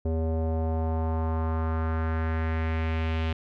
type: tone with low-pass filter sweep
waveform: square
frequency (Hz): 80.6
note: E2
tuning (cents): -38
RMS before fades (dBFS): -27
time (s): 0.05-3.33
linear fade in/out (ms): 5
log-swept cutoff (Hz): 500 to 3000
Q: 2.2
effects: none